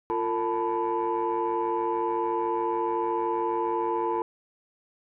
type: tone cluster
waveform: sine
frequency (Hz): 347.7 / 455.3 / 878 / 992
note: F4 / A#4 / A5 / B5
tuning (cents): -8 / -41 / -4 / +7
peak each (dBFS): -29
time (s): 0.1-4.22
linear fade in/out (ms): 0
effects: tanh soft clip ceiling -18 dBFS